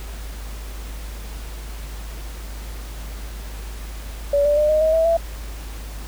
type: tone with pitch steps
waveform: sine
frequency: 571 / 586 / 601.5 / 617.3 / 633.6 / 650.2 / 667.4 Hz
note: D5 / D5 / D5 / D#5 / D#5 / E5 / E5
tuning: -49 / -4 / +41 / -14 / +31 / -24 / +21 cents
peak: -14 dBFS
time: 4.33-5.17 s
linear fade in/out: 5 ms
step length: 120 ms
effects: added 52 Hz sine -30 dBFS peak until 6.07 s + pink hiss -40 dBFS RMS until 6.07 s